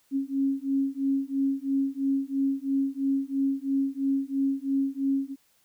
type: beating tone pair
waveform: sine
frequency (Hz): 271.5 / 274.5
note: C#4 / C#4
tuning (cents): -36 / -17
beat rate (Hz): 3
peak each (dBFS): -27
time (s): 0.11-5.36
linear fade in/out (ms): 50
effects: white hiss -66 dBFS RMS until 5.64 s